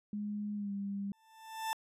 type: tone with pitch glide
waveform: sine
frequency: 207.7 to 199.35 Hz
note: G#3 to G3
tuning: 0 to +29 cents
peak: -35 dBFS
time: 0.13-1.12 s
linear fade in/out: 2 ms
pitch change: -71 cents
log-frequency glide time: 0.55-0.72 s
type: tone with exponential growth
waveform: 40% pulse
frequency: 886 Hz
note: A5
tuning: 12 cents sharp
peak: -30 dBFS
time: 1.13-1.73 s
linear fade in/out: 0 ms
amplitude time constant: 130 ms
effects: resampled to 32000 Hz